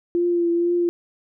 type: tone with vibrato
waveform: sine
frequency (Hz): 344.8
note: F4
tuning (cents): -22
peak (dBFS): -17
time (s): 0.15-0.89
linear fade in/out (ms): 0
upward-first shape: triangle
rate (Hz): 2.1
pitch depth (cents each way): 28
effects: none